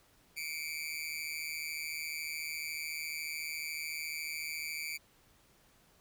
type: tone with amplitude modulation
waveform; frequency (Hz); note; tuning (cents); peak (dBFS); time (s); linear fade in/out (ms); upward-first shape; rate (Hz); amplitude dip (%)
sawtooth; 2316; D7; -25; -30; 0.36-4.98; 20; sine; 154; 90
effects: pink hiss -66 dBFS RMS until 6 s